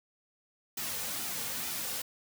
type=noise with flanger; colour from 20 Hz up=white; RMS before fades=-36 dBFS; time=0.77-2.02 s; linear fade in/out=5 ms; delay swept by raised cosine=1.8 to 3.1 ms; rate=2.2 Hz; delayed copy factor=-0.55; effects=none